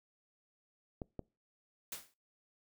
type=clicks; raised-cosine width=2 ms; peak=-27 dBFS; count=2; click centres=1.018 / 1.193 s
type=noise with exponential decay; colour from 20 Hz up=white; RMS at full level=-39 dBFS; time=1.92-2.14 s; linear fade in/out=2 ms; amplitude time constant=46 ms
effects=noise-tail reverb RT60 0.3 s tail -25 dB re dry